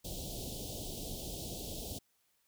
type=band-stop noise; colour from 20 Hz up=pink; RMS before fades=-42 dBFS; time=0.04-1.99 s; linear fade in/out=10 ms; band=730 to 3100 Hz; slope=48 dB/octave; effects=white hiss -75 dBFS RMS until 2.47 s